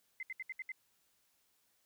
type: tone bursts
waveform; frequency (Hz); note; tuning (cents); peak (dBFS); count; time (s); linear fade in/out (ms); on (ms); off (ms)
sine; 2065; C7; -23; -39; 6; 0.2-0.719; 2; 29; 69
effects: white hiss -75 dBFS RMS until 1.85 s